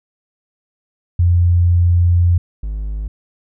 sine / triangle tone pair in turn, 87.31 / 51.91 Hz, F2 / G#1, 0 / 0 cents, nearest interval major sixth, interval 900 cents, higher first, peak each -9 / -18 dBFS, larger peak first, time 1.19-2.38 / 2.63-3.08 s, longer first, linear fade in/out 5 ms, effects none

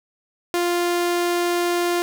sawtooth tone, 349.2 Hz, F4, in tune, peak -15 dBFS, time 0.54-2.02 s, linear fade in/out 0 ms, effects none

